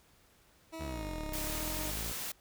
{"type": "tone with pitch glide", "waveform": "20% pulse", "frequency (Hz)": [323.8, 309.5], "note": ["E4", "D#4"], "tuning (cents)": [-31, -9], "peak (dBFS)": -36, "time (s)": [0.72, 1.92], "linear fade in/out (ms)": 20, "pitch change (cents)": -78, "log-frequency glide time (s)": [0.84, 1.04]}
{"type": "exponential two-way sweep", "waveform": "sawtooth", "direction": "down then up", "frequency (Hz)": [78.9, 31.62, 60.6], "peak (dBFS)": -35, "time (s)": [0.79, 2.13], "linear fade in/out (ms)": 20, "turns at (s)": 1.32}
{"type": "noise", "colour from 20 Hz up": "white", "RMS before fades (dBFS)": -39, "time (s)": [1.33, 2.32], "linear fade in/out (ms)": 5}
{"effects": ["pink hiss -65 dBFS RMS until 2.4 s"]}